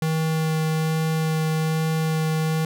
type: tone with vibrato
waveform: square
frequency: 158.7 Hz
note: D#3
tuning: 35 cents sharp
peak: -21 dBFS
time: 0.02-2.65 s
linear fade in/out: 2 ms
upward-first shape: sine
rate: 1.2 Hz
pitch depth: 8 cents each way
effects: none